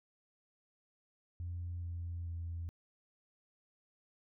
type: tone with pitch steps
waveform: sine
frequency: 87 / 85.75 / 84.52 Hz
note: F2 / F2 / E2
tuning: -6 / -31 / +44 cents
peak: -37 dBFS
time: 1.4-2.69 s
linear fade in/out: 0 ms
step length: 430 ms
effects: tanh soft clip ceiling -34 dBFS